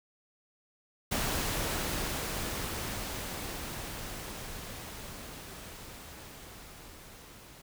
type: noise with level ramp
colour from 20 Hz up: pink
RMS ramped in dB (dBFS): -31 to -52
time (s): 1.11-7.62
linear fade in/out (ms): 10
effects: none